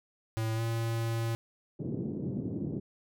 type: tone with pitch glide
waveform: square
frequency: 111.7 to 114.58 Hz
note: A2 to A#2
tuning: +27 to -29 cents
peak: -30 dBFS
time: 0.37-1.35 s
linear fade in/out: 0 ms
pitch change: +44 cents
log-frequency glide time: 0.55-0.61 s
type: band-pass noise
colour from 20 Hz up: pink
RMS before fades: -35 dBFS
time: 1.79-2.8 s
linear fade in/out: 10 ms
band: 120 to 360 Hz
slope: 24 dB/octave
effects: none